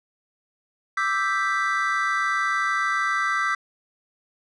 triangle chord, E minor seventh, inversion third, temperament equal with one note detuned, 1174.7 / 1314.7 / 1568 / 1975.5 Hz, D6 / E6 / G6 / B6, 0 / -5 / 0 / 0 cents, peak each -25 dBFS, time 0.97-3.55 s, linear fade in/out 5 ms, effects resampled to 24000 Hz

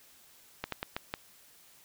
slowing click train, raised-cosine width 0.3 ms, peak -17 dBFS, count 5, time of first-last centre 0.64-1.139 s, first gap 83 ms, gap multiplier 1.28, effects white hiss -59 dBFS RMS until 1.84 s

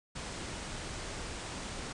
pink low-pass noise, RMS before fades -41 dBFS, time 0.15-1.93 s, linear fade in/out 10 ms, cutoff 9400 Hz, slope 96 dB/octave, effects none

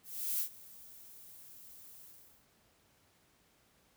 violet noise with ADSR envelope, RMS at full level -33 dBFS, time 0.03-2.47 s, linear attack 370 ms, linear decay 87 ms, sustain -21 dB, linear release 460 ms, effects pink hiss -69 dBFS RMS until 3.96 s + high-pass 60 Hz 12 dB/octave

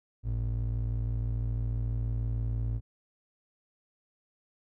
triangle ring-modulated tone, 82.9 Hz, E2, 10 cents sharp, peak -23 dBFS, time 0.23-2.81 s, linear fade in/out 50 ms, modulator 29.9 Hz, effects none

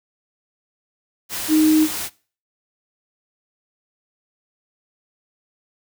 sine tone in noise, 311.1 Hz, D#4, in tune, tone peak -12 dBFS, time 1.48-1.88 s, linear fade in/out 50 ms, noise white, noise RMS -27 dBFS, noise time 1.29-2.1 s, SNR +12 dB, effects noise-tail reverb RT60 0.4 s tail -22 dB re dry

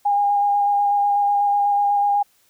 sine tone with vibrato, 813 Hz, G#5, 37 cents flat, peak -15 dBFS, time 0.05-2.23 s, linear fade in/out 10 ms, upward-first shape square, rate 8.1 Hz, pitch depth 11 cents each way, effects white hiss -60 dBFS RMS until 2.49 s

